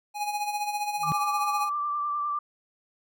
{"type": "tone with tremolo", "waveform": "square", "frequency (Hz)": 830.6, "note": "G#5", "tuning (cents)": 0, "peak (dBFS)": -26, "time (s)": [0.14, 1.7], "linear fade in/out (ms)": 50, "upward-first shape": "sine", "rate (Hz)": 15, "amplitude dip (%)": 60}
{"type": "tone with exponential growth", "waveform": "sine", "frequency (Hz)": 155.56, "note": "D#3", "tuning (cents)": 0, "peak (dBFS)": -23, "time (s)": [0.97, 1.12], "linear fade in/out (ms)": 0, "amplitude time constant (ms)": 31}
{"type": "tone with vibrato", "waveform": "sine", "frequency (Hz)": 1174.7, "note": "D6", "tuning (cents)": 0, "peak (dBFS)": -26, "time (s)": [1.03, 2.39], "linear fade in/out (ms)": 5, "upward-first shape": "sine", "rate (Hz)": 9.9, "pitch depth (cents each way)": 24}
{"effects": []}